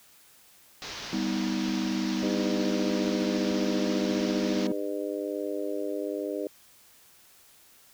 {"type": "low-pass noise", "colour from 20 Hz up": "white", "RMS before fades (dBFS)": -39, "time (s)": [0.82, 4.67], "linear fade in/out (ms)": 0, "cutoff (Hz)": 5900, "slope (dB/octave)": 48}
{"type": "chord", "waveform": "triangle", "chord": "G augmented", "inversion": "none", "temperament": "equal with one note detuned", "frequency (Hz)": [196, 246.9, 317.7], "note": ["G3", "B3", "D#4"], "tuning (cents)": [0, 0, 36], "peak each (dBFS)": -29, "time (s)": [1.13, 4.72], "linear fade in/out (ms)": 2}
{"type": "harmonic tone", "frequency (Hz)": 101, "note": "G#2", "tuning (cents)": -48, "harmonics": [3, 4, 5, 6], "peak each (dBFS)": [-34, -34, -35, -36], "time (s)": [2.23, 6.47], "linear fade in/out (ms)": 0}
{"effects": ["white hiss -57 dBFS RMS until 7.93 s"]}